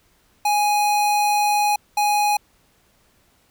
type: tone bursts at uneven times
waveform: square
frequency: 830.6 Hz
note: G#5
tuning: in tune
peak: -17 dBFS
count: 2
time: 0.45-1.76 / 1.97-2.37 s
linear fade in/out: 5 ms
effects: pink hiss -60 dBFS RMS until 3.5 s